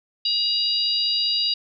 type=harmonic tone; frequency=955 Hz; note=A#5; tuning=42 cents sharp; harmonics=3 / 4 / 5; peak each=-27 / -24 / -22 dBFS; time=0.25-1.54 s; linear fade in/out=5 ms; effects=none